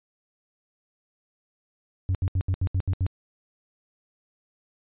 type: tone bursts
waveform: sine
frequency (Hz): 92.8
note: F#2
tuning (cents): +6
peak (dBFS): -18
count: 8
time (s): 2.09-3.065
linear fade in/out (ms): 0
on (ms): 58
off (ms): 73
effects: tanh soft clip ceiling -20 dBFS + resampled to 8000 Hz